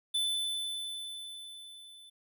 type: tone with level ramp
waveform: square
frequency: 3511 Hz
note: A7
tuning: 4 cents flat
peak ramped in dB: -28 to -52 dBFS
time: 0.14-2.1 s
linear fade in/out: 10 ms
effects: none